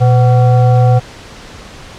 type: tone with frequency modulation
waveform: sine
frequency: 120.6 Hz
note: B2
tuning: 41 cents flat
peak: -5 dBFS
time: 0-1 s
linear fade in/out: 20 ms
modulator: 628 Hz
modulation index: 0.59
effects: pink hiss -33 dBFS RMS until 1.98 s + low-pass 6000 Hz 12 dB/octave

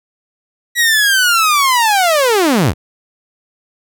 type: linear sweep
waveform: sawtooth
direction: down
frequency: 1938 to 54.9 Hz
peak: -6 dBFS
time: 0.75-2.74 s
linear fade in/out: 50 ms
effects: none

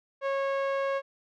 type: tone with low-pass filter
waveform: sawtooth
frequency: 548 Hz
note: C#5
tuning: 20 cents flat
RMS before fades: -29 dBFS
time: 0.21-1.02 s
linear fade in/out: 50 ms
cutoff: 2000 Hz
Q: 0.71
effects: none

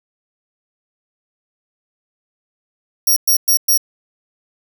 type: tone bursts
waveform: 10% pulse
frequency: 5640 Hz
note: F8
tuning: 16 cents sharp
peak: -5 dBFS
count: 4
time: 3.07-3.776 s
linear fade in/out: 5 ms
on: 94 ms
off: 110 ms
effects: none

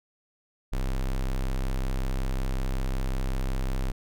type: tone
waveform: square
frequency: 32.7 Hz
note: C1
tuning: in tune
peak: -26 dBFS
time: 0.72-3.92 s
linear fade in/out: 10 ms
effects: none

